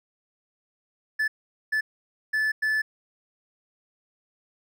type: tone bursts at uneven times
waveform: triangle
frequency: 1740 Hz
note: A6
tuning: 20 cents flat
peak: -20 dBFS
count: 4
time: 1.19-1.28 / 1.72-1.81 / 2.33-2.52 / 2.62-2.82 s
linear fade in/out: 10 ms
effects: none